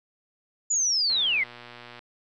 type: linear sweep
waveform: sine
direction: down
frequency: 7040 to 1975.5 Hz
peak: -21 dBFS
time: 0.7-1.44 s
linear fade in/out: 10 ms
type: click train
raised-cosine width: 0.3 ms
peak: -27 dBFS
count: 108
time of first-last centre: 1.1-1.992 s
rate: 120 Hz
effects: none